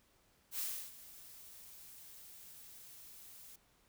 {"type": "noise with ADSR envelope", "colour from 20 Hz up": "blue", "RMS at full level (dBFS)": -38, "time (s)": [0.51, 3.56], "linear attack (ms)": 79, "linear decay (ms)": 320, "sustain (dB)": -17, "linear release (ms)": 6, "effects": ["pink hiss -71 dBFS RMS until 3.88 s"]}